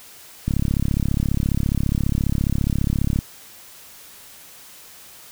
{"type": "click train", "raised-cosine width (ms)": 5, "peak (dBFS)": -8, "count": 95, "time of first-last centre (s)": [0.48, 3.189], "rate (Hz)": 34.7, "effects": ["white hiss -44 dBFS RMS until 5.31 s"]}